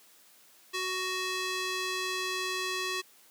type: tone with band-pass filter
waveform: square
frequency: 371.7 Hz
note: F#4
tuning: 8 cents sharp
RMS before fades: -33 dBFS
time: 0.73-3.02 s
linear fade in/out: 20 ms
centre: 3700 Hz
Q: 0.72
effects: white hiss -59 dBFS RMS until 3.3 s + high-pass 200 Hz 12 dB/octave